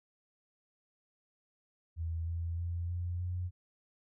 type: tone with pitch steps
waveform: sine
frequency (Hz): 82.41 / 84.14 / 85.91 / 87.71 / 89.56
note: E2 / E2 / F2 / F2 / F2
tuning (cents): 0 / +36 / -28 / +8 / +44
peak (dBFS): -33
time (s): 1.96-3.51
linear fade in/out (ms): 50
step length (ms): 310
effects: none